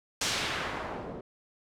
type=noise with low-pass filter sweep; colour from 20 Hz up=white; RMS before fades=-34 dBFS; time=0.21-1.21 s; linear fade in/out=5 ms; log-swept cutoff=6600 to 410 Hz; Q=0.94; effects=none